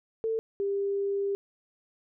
sine tone pair in turn, 447.1 / 398.3 Hz, A4 / G4, +28 / +28 cents, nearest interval major second, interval 200 cents, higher first, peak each -26 dBFS, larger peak neither, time 0.24-0.39 / 0.6-1.35 s, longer second, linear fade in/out 0 ms, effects none

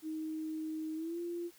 sine tone with pitch glide, 314.3 to 344.7 Hz, D#4 to F4, +18 to -23 cents, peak -36 dBFS, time 0.02-1.51 s, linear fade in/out 50 ms, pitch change +159 cents, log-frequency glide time 0.95-1.19 s, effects white hiss -62 dBFS RMS until 1.58 s

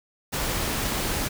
pink noise, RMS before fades -27 dBFS, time 0.32-1.29 s, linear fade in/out 20 ms, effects none

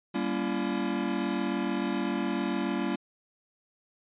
square chord, G diminished seventh, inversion none, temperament just, 196 / 235.2 / 282.2 / 338.7 Hz, G3 / Bb3 / Db4 / Fb4, 0 / +16 / +31 / +47 cents, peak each -34 dBFS, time 0.14-2.96 s, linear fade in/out 10 ms, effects resampled to 8000 Hz

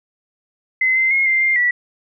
sine tone with pitch steps, 2049 / 2074 / 2155 / 2091 / 2106 / 1949 Hz, C7 / C7 / C#7 / C7 / C7 / B6, -37 / -16 / -49 / -2 / +11 / -23 cents, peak -13 dBFS, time 0.81-1.71 s, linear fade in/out 5 ms, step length 150 ms, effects none

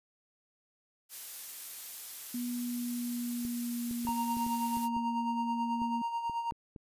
blue noise, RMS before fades -42 dBFS, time 1.09-4.89 s, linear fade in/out 50 ms
sine tone with pitch glide, 243 to 235.1 Hz, B3 to A#3, -28 to +15 cents, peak -33 dBFS, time 2.34-6.02 s, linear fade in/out 5 ms, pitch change -57 cents, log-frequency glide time 2.5-4.62 s
clicks, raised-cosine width 3 ms, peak -33 dBFS, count 12, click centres 3.451 / 3.911 / 4.051 / 4.09 / 4.369 / 4.465 / 4.77 / 4.966 / 5.818 / 6.297 / 6.522 / 6.762 s
triangle tone with tremolo, 931 Hz, A#5, 2 cents flat, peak -28 dBFS, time 4.07-6.51 s, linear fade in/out 0 ms, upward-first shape sine, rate 9.2 Hz, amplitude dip 55%
effects resampled to 32000 Hz

